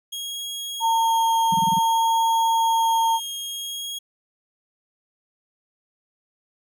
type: tone with vibrato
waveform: sawtooth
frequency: 3275 Hz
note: G#7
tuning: 25 cents flat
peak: -26 dBFS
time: 0.12-3.99 s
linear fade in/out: 10 ms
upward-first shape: sine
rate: 0.56 Hz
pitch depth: 13 cents each way
type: tone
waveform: sine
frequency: 908 Hz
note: A#5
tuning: 46 cents flat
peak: -17 dBFS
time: 0.8-3.2 s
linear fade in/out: 50 ms
type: tone bursts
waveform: sine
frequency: 178.4 Hz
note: F3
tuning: 37 cents sharp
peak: -23 dBFS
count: 6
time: 1.52-1.788 s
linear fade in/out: 5 ms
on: 23 ms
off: 26 ms
effects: none